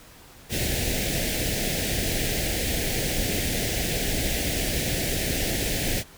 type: band-stop noise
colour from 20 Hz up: pink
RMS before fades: -26 dBFS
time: 0.49-6.04 s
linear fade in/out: 50 ms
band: 730 to 1700 Hz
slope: 48 dB/octave
effects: pink hiss -49 dBFS RMS until 6.17 s